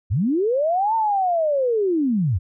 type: linear two-way sweep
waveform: sine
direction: up then down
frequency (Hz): 76 to 913 to 76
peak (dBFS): -17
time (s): 0.1-2.39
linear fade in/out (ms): 20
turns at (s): 0.95
effects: none